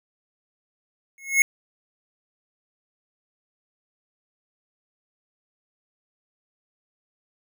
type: tone with exponential growth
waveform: square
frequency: 2175 Hz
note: C#7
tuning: 33 cents flat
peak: -11 dBFS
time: 1.18-1.42 s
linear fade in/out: 1 ms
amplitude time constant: 52 ms
effects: none